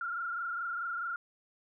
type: tone with frequency modulation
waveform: sine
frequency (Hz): 1391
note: F6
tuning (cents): -7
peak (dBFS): -33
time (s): 0.01-1.16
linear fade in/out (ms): 2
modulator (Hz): 24.7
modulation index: 2
effects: none